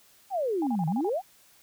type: exponential two-way sweep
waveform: sine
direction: down then up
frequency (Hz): 830.6 to 150 to 830.6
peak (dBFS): -25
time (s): 0.3-1.22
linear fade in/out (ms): 50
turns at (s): 0.87
type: tone bursts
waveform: sine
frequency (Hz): 810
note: G#5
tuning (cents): -43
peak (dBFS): -31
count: 6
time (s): 0.62-1.094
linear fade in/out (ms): 2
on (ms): 49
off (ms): 36
effects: white hiss -59 dBFS RMS until 1.62 s